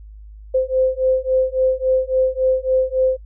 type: beating tone pair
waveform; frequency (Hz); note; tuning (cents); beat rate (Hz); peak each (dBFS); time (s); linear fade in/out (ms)
sine; 517 / 520.6; C5 / C5; -21 / -9; 3.6; -18; 0.54-3.17; 10
effects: noise-tail reverb RT60 0.1 s tail -25 dB re dry + added 52 Hz sine -36 dBFS peak until 3.25 s